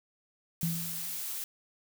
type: noise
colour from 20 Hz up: blue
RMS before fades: -37 dBFS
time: 0.61-1.44 s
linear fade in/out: 2 ms
type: tone with exponential decay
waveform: sine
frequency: 166.5 Hz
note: E3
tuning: 18 cents sharp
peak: -26 dBFS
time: 0.63-1.23 s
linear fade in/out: 0 ms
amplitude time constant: 130 ms
effects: none